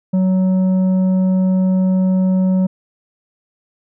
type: tone with tanh clipping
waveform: sine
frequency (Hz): 186.6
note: F#3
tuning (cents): +15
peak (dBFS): -13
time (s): 0.13-2.67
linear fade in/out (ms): 10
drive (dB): 7
effects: none